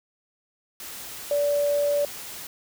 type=tone in noise; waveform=sine; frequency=578 Hz; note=D5; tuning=28 cents flat; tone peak=-20 dBFS; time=1.31-2.05 s; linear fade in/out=2 ms; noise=white; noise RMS=-38 dBFS; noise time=0.8-2.47 s; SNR=+15 dB; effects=none